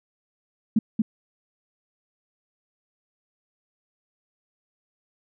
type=tone with echo; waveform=sine; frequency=220 Hz; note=A3; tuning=in tune; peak=-15 dBFS; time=0.76-0.79 s; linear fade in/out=5 ms; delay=230 ms; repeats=1; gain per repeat=-2 dB; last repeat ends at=1.02 s; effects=none